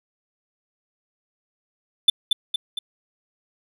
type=tone with echo; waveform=triangle; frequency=3520 Hz; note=A7; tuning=in tune; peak=-8 dBFS; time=2.08-2.1 s; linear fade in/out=5 ms; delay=230 ms; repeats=3; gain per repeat=-5 dB; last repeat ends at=2.79 s; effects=none